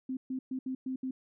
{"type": "tone bursts at uneven times", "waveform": "sine", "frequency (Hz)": 260.2, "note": "C4", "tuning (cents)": -9, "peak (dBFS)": -32, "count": 6, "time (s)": [[0.09, 0.17], [0.3, 0.39], [0.51, 0.59], [0.66, 0.75], [0.86, 0.96], [1.03, 1.11]], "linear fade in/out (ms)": 5, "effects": []}